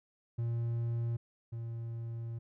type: tone pair in turn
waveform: triangle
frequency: 117 / 115.66 Hz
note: A#2 / A#2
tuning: +7 / -13 cents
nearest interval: unison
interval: 20 cents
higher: first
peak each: -29 / -35 dBFS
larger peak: first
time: 0.38-1.17 / 1.52-2.39 s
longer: second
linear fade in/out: 10 ms
effects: none